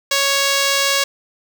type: tone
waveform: 5% pulse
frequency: 554.4 Hz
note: C#5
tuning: in tune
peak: -3 dBFS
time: 0.11-1.04 s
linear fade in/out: 5 ms
effects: none